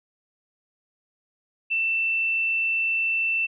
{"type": "tone", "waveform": "sine", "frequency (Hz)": 2673, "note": "E7", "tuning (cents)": 23, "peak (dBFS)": -21, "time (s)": [1.7, 3.47], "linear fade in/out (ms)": 20, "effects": []}